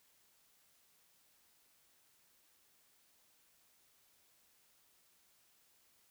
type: silence
effects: white hiss -71 dBFS RMS until 6.1 s

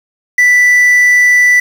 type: tone with quantisation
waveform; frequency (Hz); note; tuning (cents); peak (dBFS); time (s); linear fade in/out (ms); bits
triangle; 1975.5; B6; 0; -3; 0.38-1.6; 5; 5
effects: none

